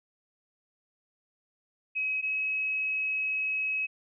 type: tone pair in turn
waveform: sine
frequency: 2546 / 2559 Hz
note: D#7 / D#7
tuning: +39 / +48 cents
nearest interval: unison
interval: 9 cents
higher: second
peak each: -27 dBFS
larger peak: neither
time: 1.95-2.22 / 2.22-3.87 s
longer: second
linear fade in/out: 20 ms
effects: none